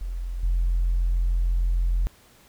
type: tone with level steps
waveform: sine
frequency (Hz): 43.27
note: F1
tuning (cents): -15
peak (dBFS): -27 / -18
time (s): 0.01-2.07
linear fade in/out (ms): 0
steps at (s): 0.43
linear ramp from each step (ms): 5
effects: tanh soft clip ceiling -16 dBFS + pink hiss -55 dBFS RMS until 2.48 s